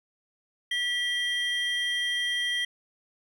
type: tone pair together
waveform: triangle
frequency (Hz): 1948 / 3193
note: B6 / G7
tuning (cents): -24 / +31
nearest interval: major sixth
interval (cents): 855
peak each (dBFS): -27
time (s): 0.71-2.65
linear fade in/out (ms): 5
effects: none